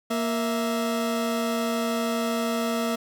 30% pulse tone pair together, 233.1 / 659.3 Hz, A#3 / E5, 0 / 0 cents, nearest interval octave + tritone, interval 1800 cents, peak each -23 / -26 dBFS, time 0.1-2.96 s, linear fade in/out 10 ms, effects none

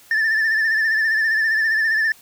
sine tone with vibrato, 1770 Hz, A6, 10 cents sharp, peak -13 dBFS, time 0.11-2.12 s, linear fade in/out 2 ms, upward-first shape sine, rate 15 Hz, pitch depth 53 cents each way, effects tanh soft clip ceiling -15 dBFS + white hiss -49 dBFS RMS until 2.21 s

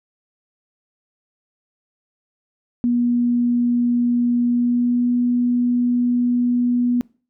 sine tone with pitch glide, 241.1 to 243.8 Hz, B3 to B3, -41 to -22 cents, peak -15 dBFS, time 2.84-7.01 s, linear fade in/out 0 ms, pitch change +19 cents, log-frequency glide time 4.47-5.12 s, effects noise-tail reverb RT60 0.4 s tail -24 dB re dry

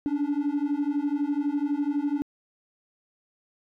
triangle beating tone pair, 283.1 / 295.1 Hz, C#4 / D4, +37 / +8 cents, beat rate 12 Hz, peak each -24 dBFS, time 0.06-2.22 s, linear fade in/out 0 ms, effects tanh soft clip ceiling -18 dBFS

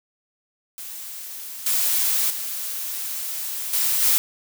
blue noise with level steps, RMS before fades -35 / -21 / -29 / -21 / -18 dBFS, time 0.78-4.18 s, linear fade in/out 0 ms, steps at 1.66 / 2.3 / 3.73 / 4.02 s, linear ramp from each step 5 ms, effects none

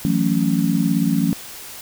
sine chord, F# minor seventh, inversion third, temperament just, 166.5 / 185 / 222 / 277.5 Hz, E3 / F#3 / A3 / C#4, +18 / 0 / +16 / +2 cents, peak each -21 dBFS, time 0.05-1.33 s, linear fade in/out 0 ms, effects white hiss -36 dBFS RMS until 1.81 s

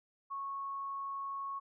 sine tone, 1102 Hz, C#6, 11 cents flat, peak -37 dBFS, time 0.3-1.6 s, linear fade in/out 20 ms, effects none

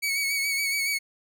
sawtooth tone with vibrato, 2237 Hz, C#7, 15 cents sharp, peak -21 dBFS, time 0.02-0.99 s, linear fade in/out 20 ms, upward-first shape sine, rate 7.1 Hz, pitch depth 38 cents each way, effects none

